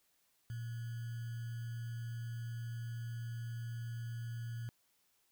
sine tone with sample-and-hold, 116.54 Hz, A#2, in tune, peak -39 dBFS, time 0.5-4.69 s, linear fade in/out 0 ms, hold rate 1575 Hz, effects white hiss -75 dBFS RMS until 5.31 s

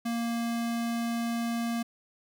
square tone, 233.1 Hz, A#3, in tune, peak -29 dBFS, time 0.05-1.83 s, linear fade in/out 10 ms, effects none

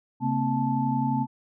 sine tone cluster, 135.4 / 227.2 / 258.7 / 875 Hz, C#3 / A#3 / C4 / A5, -40 / -44 / -19 / -10 cents, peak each -28 dBFS, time 0.2-1.27 s, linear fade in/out 50 ms, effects none

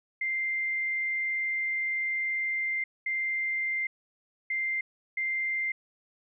sine tone bursts at uneven times, 2093 Hz, C7, in tune, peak -27 dBFS, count 4, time 0.21-2.84 / 3.06-3.87 / 4.5-4.81 / 5.17-5.72 s, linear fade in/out 5 ms, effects none

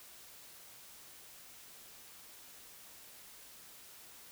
silence, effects white hiss -55 dBFS RMS until 4.31 s

